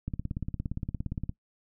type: click train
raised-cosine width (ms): 5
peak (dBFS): -20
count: 22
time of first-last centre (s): 0.08-1.294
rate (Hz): 17.3
effects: noise-tail reverb RT60 0.1 s tail -19 dB re dry